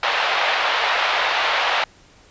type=band-pass noise; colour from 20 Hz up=pink; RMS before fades=-20 dBFS; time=0.03-1.84 s; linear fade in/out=2 ms; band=650 to 3700 Hz; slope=24 dB/octave; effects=pink hiss -51 dBFS RMS until 2.3 s + resampled to 16000 Hz